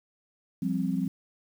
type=chord; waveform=sine; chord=F suspended second; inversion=none; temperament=just; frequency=174.61 / 196.44 / 261.9 Hz; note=F3 / G3 / C4; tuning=0 / +4 / +2 cents; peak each=-30 dBFS; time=0.62-1.08 s; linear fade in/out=5 ms; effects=9-bit